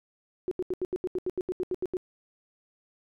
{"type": "tone bursts", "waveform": "sine", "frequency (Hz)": 365.9, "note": "F#4", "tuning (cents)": -19, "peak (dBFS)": -26, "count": 14, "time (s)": [0.48, 1.969], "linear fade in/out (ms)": 0, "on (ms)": 33, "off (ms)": 79, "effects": []}